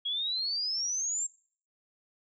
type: exponential sweep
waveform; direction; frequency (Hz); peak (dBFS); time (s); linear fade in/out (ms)
sine; up; 3281 to 7560; -29; 0.05-1.27; 10
effects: noise-tail reverb RT60 0.5 s tail -23 dB re dry

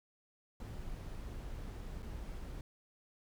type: noise with dropouts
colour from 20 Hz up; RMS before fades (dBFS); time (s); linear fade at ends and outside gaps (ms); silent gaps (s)
brown; -44; 0.6-2.61; 1; 2.023-2.028
effects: none

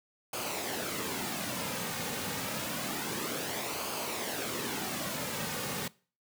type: noise with flanger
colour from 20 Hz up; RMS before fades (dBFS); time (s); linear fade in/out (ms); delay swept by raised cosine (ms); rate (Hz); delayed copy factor
pink; -35; 0.33-5.88; 5; 0.53 to 3.03; 0.28; -0.5
effects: noise-tail reverb RT60 0.4 s tail -22 dB re dry + high-pass 150 Hz 12 dB/octave

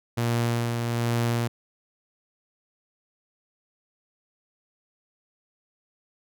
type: tone with tremolo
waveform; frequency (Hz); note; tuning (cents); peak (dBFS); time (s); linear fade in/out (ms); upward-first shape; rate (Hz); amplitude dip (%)
sawtooth; 117.9; A#2; +20; -18; 0.17-1.48; 10; sine; 1.2; 35
effects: none

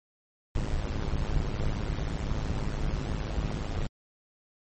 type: noise with amplitude modulation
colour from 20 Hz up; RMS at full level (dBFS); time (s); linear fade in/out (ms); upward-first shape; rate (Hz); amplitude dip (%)
brown; -26; 0.55-3.87; 5; sine; 106; 80
effects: MP3 32 kbps

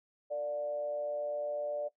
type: tone with frequency modulation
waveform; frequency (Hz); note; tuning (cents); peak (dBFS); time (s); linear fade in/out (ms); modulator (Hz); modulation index
sine; 588; D5; +2; -32; 0.3-1.89; 20; 134; 0.42
effects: noise-tail reverb RT60 0.1 s tail -17 dB re dry

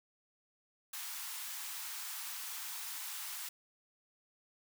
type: high-pass noise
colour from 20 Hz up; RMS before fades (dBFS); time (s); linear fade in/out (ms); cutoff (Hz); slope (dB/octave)
white; -43; 0.93-3.49; 5; 800; 48
effects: none

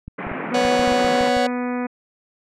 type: clicks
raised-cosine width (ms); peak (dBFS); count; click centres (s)
5; -21; 10; 0.08 / 0.268 / 0.316 / 0.651 / 0.795 / 0.877 / 0.921 / 1.047 / 1.21 / 1.368
type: band-pass noise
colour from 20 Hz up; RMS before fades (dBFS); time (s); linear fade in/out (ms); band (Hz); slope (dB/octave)
pink; -29; 0.18-1.3; 10; 160 to 2400; 48
type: harmonic tone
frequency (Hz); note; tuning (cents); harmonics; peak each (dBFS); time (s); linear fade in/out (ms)
246.9; B3; 0; 1 / 2 / 3 / 4 / 5 / 6 / 7 / 8 / 9 / 10; -23 / -29 / -33 / -35 / -37 / -39 / -40 / -41 / -42 / -43; 0.51-1.87; 10
type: chord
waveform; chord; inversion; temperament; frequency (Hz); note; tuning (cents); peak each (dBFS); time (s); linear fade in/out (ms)
45% pulse; B suspended second; none; just; 493.9 / 555.6 / 740.8; B4 / C#5 / F#5; 0 / +4 / +2; -22; 0.54-1.47; 5
effects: low-pass 6000 Hz 12 dB/octave

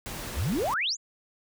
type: noise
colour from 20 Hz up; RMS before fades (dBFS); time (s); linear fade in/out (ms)
pink; -37; 0.06-0.74; 0
type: exponential sweep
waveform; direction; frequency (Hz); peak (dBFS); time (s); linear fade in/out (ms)
sine; up; 51.91 to 7459; -25; 0.34-0.97; 50
effects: none

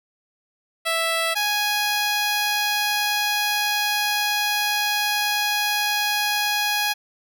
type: tone pair in turn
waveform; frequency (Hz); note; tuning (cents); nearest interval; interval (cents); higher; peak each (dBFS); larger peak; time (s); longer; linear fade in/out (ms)
10% pulse; 659.3 / 830.7; E5 / G#5; 0 / 0; major third; 400; second; -12 / -12; neither; 0.85-1.35 / 1.35-6.94; second; 20
effects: none

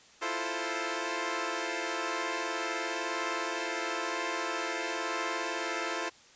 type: chord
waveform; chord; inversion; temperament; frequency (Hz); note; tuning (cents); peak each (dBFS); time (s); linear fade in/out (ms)
10% pulse; F major seventh; third; equal; 329.6 / 349.2 / 440 / 523.3; E4 / F4 / A4 / C5; 0 / 0 / 0 / 0; -29; 0.21-6.1; 20
effects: white hiss -57 dBFS RMS until 6.35 s + resampled to 16000 Hz

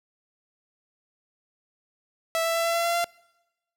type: tone with pitch steps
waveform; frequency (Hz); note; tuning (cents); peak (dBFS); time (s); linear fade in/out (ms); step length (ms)
sawtooth; 658 / 663 / 668 / 673 / 678.1 / 683.2 / 688.3; E5 / E5 / E5 / E5 / E5 / F5 / F5; -3 / +10 / +23 / +36 / +49 / -38 / -25; -19; 2.35-3.043; 0; 99
effects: noise-tail reverb RT60 1.0 s tail -25 dB re dry

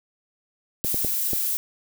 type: noise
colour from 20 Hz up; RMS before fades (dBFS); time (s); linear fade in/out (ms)
violet; -25; 0.84-1.57; 0
type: clicks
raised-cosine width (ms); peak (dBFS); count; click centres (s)
2; -15; 4; 0.847 / 0.944 / 1.047 / 1.333
effects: none

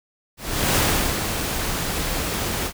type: noise with ADSR envelope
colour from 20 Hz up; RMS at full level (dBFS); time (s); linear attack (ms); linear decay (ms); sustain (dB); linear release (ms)
pink; -18; 0.37-2.73; 390; 430; -7; 70
effects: none

